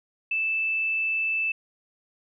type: tone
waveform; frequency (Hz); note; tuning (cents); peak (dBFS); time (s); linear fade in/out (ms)
sine; 2637; E7; 0; -23; 0.31-1.52; 5
effects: none